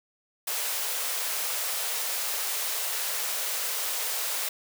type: high-pass noise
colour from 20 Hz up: white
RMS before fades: -30 dBFS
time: 0.47-4.49 s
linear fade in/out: 5 ms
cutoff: 430 Hz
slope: 48 dB/octave
effects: none